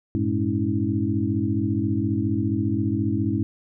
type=tone cluster; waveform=sine; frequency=98 / 112.7 / 210.2 / 277.7 / 322 Hz; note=G2 / A2 / G#3 / C#4 / E4; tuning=0 / +42 / +21 / +3 / -41 cents; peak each=-27 dBFS; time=0.15-3.43 s; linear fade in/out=0 ms; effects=none